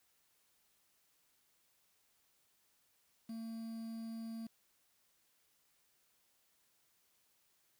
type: tone with quantisation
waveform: triangle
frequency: 226.1 Hz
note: A3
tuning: 47 cents sharp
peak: -40 dBFS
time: 3.29-4.47 s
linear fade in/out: 5 ms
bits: 10
effects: white hiss -75 dBFS RMS until 7.79 s